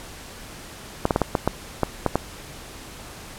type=clicks; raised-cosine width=1 ms; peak=-4 dBFS; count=9; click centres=1.054 / 1.108 / 1.161 / 1.217 / 1.352 / 1.476 / 1.833 / 2.063 / 2.156 s; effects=pink hiss -40 dBFS RMS until 3.38 s + low-pass 12000 Hz 12 dB/octave